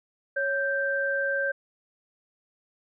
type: tone pair together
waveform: sine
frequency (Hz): 554.4 / 1568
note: C#5 / G6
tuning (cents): 0 / 0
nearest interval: octave + tritone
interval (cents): 1800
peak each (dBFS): -28 / -26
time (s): 0.36-1.52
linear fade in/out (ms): 10
effects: none